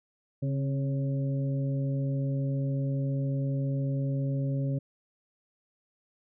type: harmonic tone with a mistuned harmonic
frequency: 138.2 Hz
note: C#3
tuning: 5 cents flat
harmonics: 1 / 2 / 3 / 4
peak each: -27 / -35 / -45 / -40 dBFS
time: 0.42-4.79 s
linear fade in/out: 10 ms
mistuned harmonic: 2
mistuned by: -46 cents
effects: none